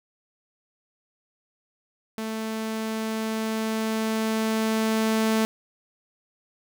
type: tone with level ramp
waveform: sawtooth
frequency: 220.7 Hz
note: A3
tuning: 5 cents sharp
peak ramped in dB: -25 to -16 dBFS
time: 2.18-5.45 s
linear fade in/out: 0 ms
effects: none